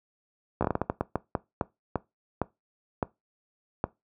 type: slowing click train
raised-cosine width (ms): 1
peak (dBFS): -11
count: 16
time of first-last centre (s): 0.61-3.841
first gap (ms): 15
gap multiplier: 1.33
effects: noise-tail reverb RT60 0.2 s tail -20 dB re dry + high-pass 60 Hz 12 dB/octave